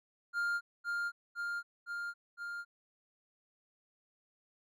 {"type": "tone with echo", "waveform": "triangle", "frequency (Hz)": 1403, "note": "F6", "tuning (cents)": 8, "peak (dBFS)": -29, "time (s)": [0.33, 0.61], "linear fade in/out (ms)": 50, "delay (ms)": 510, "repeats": 4, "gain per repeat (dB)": -2, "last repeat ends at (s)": 2.65, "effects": []}